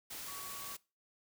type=tone in noise; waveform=sine; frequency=1128 Hz; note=C#6; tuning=30 cents sharp; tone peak=-49 dBFS; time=0.27-0.75 s; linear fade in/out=10 ms; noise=white; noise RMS=-45 dBFS; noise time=0.1-0.77 s; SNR=-7 dB; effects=noise-tail reverb RT60 0.3 s tail -22 dB re dry